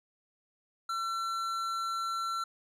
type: tone with tanh clipping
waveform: sine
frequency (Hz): 1350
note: E6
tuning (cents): +41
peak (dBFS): -33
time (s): 0.89-2.44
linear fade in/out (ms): 5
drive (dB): 12
effects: none